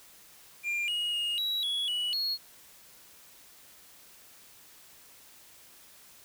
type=tone with pitch steps; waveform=triangle; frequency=2394 / 2883 / 2855 / 3886 / 3362 / 2937 / 4317 Hz; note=D7 / F#7 / F7 / B7 / G#7 / F#7 / C#8; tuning=+33 / -46 / +37 / -29 / +20 / -13 / -47 cents; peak=-27 dBFS; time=0.63-2.38 s; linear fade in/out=50 ms; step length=250 ms; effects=white hiss -55 dBFS RMS until 6.24 s